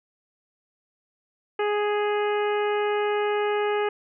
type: harmonic tone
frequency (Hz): 415.7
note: G#4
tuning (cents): +2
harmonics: 1 / 2 / 3 / 4 / 5 / 6 / 7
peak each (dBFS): -23 / -29 / -33 / -35 / -37 / -39 / -40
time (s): 1.59-3.89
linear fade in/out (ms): 5
effects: none